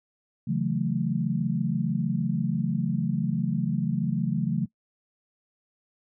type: chord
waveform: sine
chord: F# minor seventh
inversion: second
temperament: equal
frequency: 138.59 / 164.81 / 185 / 220 Hz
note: C#3 / E3 / F#3 / A3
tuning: 0 / 0 / 0 / 0 cents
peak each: -29 dBFS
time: 0.47-4.66 s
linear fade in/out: 10 ms
effects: noise-tail reverb RT60 0.1 s tail -21 dB re dry